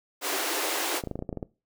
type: high-pass noise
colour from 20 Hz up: pink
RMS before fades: -29 dBFS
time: 0.21-1.02 s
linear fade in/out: 50 ms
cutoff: 290 Hz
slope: 96 dB/octave
type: clicks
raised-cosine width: 2 ms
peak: -19 dBFS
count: 10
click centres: 1.038 / 1.073 / 1.113 / 1.156 / 1.191 / 1.224 / 1.292 / 1.328 / 1.373 / 1.428 s
effects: noise-tail reverb RT60 0.3 s tail -21 dB re dry